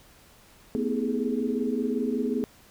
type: tone cluster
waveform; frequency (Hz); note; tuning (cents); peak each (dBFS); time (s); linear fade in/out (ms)
sine; 228.2 / 253.6 / 319.7 / 406.3 / 423.5; A#3 / B3 / D#4 / G#4 / G#4; -37 / +46 / +47 / -38 / +34; -30 / -28 / -36 / -35 / -31; 0.75-2.44; 0
effects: pink hiss -55 dBFS RMS until 2.7 s